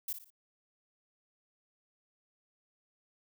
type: noise with echo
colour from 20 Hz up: violet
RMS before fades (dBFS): -36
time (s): 0.08-0.13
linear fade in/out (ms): 5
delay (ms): 58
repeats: 3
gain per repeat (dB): -9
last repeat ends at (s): 0.304
effects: none